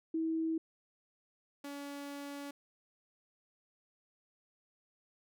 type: tone pair in turn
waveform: sine / sawtooth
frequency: 323.2 / 283.8 Hz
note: E4 / C#4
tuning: -34 / +41 cents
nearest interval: major second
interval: 225 cents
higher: first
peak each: -31 / -38 dBFS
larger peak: first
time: 0.14-0.58 / 1.64-2.51 s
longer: second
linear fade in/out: 5 ms
effects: none